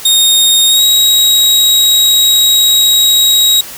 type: tone with pitch glide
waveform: sawtooth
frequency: 3705 to 3816 Hz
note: A#7 to A#7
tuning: -11 to +40 cents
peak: -3 dBFS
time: 0.05-3.61 s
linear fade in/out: 5 ms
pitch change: +51 cents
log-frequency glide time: 0.68-0.82 s
effects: white hiss -28 dBFS RMS until 3.77 s